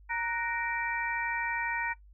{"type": "harmonic tone with a mistuned harmonic", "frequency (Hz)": 466.2, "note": "A#4", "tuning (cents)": 0, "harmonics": [2, 3, 4, 5], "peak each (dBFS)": [-34, -37, -35, -37], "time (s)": [0.09, 1.94], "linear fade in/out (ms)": 20, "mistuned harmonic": 3, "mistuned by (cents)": 99, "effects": ["noise-tail reverb RT60 0.1 s tail -17 dB re dry", "added 50 Hz sine -52 dBFS peak until 2.13 s"]}